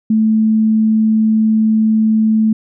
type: tone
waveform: sine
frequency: 218.9 Hz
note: A3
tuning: 9 cents flat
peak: -9 dBFS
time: 0.1-2.53 s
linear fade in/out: 5 ms
effects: none